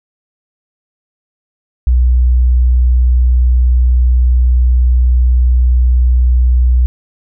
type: tone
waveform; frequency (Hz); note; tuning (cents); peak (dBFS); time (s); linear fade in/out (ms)
sine; 61.74; B1; 0; -6; 1.87-6.86; 0
effects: none